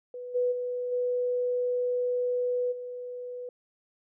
sine tone with level steps, 493.9 Hz, B4, in tune, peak -36 / -23 / -29 / -25 / -35 dBFS, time 0.14-3.49 s, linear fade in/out 2 ms, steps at 0.34 / 0.51 / 0.91 / 2.71 s, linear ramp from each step 20 ms, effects none

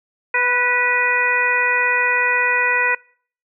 harmonic tone with a mistuned harmonic, 493.9 Hz, B4, in tune, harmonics 1 / 2 / 3 / 4 / 5, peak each -26 / -23 / -21 / -19 / -20 dBFS, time 0.34-2.95 s, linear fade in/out 5 ms, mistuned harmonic 4, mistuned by -25 cents, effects noise-tail reverb RT60 0.5 s tail -25 dB re dry

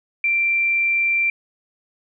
sine tone, 2357 Hz, D7, 6 cents sharp, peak -16 dBFS, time 0.24-1.3 s, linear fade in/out 2 ms, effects none

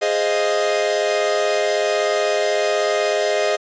45% pulse chord, F minor seventh, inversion first, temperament equal, 415.3 / 523.3 / 622.3 / 698.5 Hz, Ab4 / C5 / Eb5 / F5, 0 / 0 / 0 / 0 cents, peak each -22 / -25 / -20 / -26 dBFS, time 0.01-3.57 s, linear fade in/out 20 ms, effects resampled to 16000 Hz

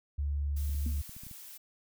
sine tone, 71.8 Hz, D2, 39 cents flat, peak -29 dBFS, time 0.18-1.02 s, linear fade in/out 10 ms
blue noise, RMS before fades -48 dBFS, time 0.56-1.58 s, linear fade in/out 10 ms
clicks, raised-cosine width 5 ms, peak -37 dBFS, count 10, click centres 0.695 / 0.747 / 0.865 / 0.94 / 0.982 / 1.094 / 1.166 / 1.235 / 1.267 / 1.313 s
sine tone with exponential decay, 235.2 Hz, A#3, 16 cents sharp, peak -35 dBFS, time 0.86-1.01 s, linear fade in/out 2 ms, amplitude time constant 31 ms
effects none

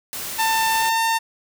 white noise, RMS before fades -30 dBFS, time 0.13-0.89 s, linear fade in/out 0 ms
sawtooth tone with pitch glide, 894 to 906 Hz, A5 to A#5, +27 to -50 cents, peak -14 dBFS, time 0.38-1.19 s, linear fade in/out 20 ms, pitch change +23 cents, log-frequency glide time 0.74-0.99 s
effects none

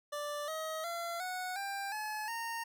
25% pulse tone with pitch steps, 587.3 / 633.1 / 682.5 / 735.7 / 793.1 / 854.9 / 921.6 Hz, D5 / D#5 / F5 / F#5 / G5 / G#5 / A#5, 0 / +30 / -40 / -10 / +20 / +50 / -20 cents, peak -33 dBFS, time 0.12-2.64 s, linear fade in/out 10 ms, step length 360 ms, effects none

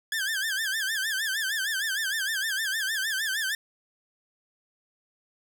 sawtooth tone with vibrato, 1661.2 Hz, G#6, in tune, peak -23 dBFS, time 0.12-3.55 s, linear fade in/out 2 ms, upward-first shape sine, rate 6.5 Hz, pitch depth 150 cents each way, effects none

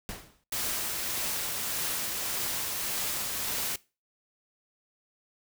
pink noise with exponential decay, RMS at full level -35 dBFS, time 0.09-0.44 s, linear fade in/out 0 ms, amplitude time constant 76 ms
white noise with tremolo, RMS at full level -31 dBFS, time 0.52-3.76 s, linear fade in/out 5 ms, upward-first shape triangle, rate 1.7 Hz, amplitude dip 25%
effects noise-tail reverb RT60 0.3 s tail -21 dB re dry

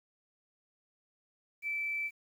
sine tone with quantisation, 2322 Hz, D7, 20 cents flat, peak -32 dBFS, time 1.62-2.11 s, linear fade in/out 50 ms, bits 10, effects none

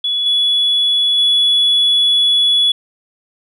sine tone with level steps, 3400 Hz, G#7, 40 cents sharp, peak -14 / -10 / -8 dBFS, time 0.04-2.72 s, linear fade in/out 5 ms, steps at 0.26 / 1.18 s, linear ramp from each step 2 ms, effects tanh soft clip ceiling -7 dBFS

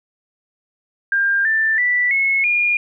sine tone with pitch steps, 1599 / 1774.2 / 1968.6 / 2184 / 2424 Hz, G6 / A6 / B6 / C#7 / D#7, +34 / +14 / -6 / -26 / -46 cents, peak -14 dBFS, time 1.12-2.77 s, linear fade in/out 2 ms, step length 330 ms, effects none

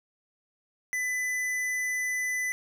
sine tone with hard clipping, 2001 Hz, B6, 22 cents sharp, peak -29 dBFS, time 0.93-2.52 s, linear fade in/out 0 ms, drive 12 dB, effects none

